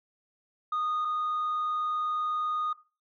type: tone pair in turn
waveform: sine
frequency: 1234 / 1234 Hz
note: D#6 / D#6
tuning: -15 / -15 cents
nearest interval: unison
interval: 0 cents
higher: neither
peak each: -25 / -26 dBFS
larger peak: first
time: 0.72-1.05 / 1.05-2.73 s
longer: second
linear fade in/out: 5 ms
effects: noise-tail reverb RT60 0.3 s tail -17 dB re dry + tanh soft clip ceiling -25 dBFS